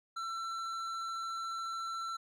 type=tone with hard clipping; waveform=triangle; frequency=1343 Hz; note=E6; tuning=32 cents sharp; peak=-38 dBFS; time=0.16-2.17 s; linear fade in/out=10 ms; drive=13 dB; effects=none